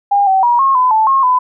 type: tone with pitch steps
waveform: sine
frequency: 807 / 766 / 958 / 1082 / 1009 / 876 / 1079 / 1005 Hz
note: G#5 / G5 / A#5 / C#6 / B5 / A5 / C#6 / B5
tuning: -50 / -40 / +47 / -42 / +37 / -8 / -47 / +30 cents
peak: -8 dBFS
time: 0.11-1.39 s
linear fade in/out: 10 ms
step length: 160 ms
effects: none